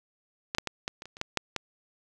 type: clicks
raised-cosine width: 0.2 ms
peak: -13 / -6 / -14 / -14 / -24 / -27 / -28 / -12 / -8 / -12 dBFS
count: 10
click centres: 0.549 / 0.584 / 0.673 / 0.879 / 1.021 / 1.056 / 1.169 / 1.214 / 1.373 / 1.563 s
effects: none